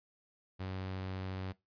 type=tone; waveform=sawtooth; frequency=94.2 Hz; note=F#2; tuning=32 cents sharp; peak=-34 dBFS; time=0.59-1.53 s; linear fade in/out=20 ms; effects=noise-tail reverb RT60 0.2 s tail -20 dB re dry + resampled to 11025 Hz